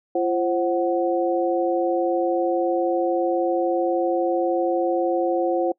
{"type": "tone cluster", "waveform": "sine", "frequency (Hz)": [342.7, 530, 741], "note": ["F4", "C5", "F#5"], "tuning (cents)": [-33, 22, 2], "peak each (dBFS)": [-22, -23, -25], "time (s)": [0.15, 5.72], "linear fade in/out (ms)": 5, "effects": ["noise-tail reverb RT60 0.1 s tail -24 dB re dry"]}